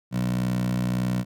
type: tone with high-pass filter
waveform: 15% pulse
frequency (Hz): 61.74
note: B1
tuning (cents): 0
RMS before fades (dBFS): -25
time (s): 0.11-1.25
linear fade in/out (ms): 50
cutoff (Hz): 150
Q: 5
effects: none